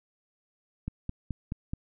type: click train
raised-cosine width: 5 ms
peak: -20 dBFS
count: 5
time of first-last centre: 0.88-1.735 s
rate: 4.68 Hz
effects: none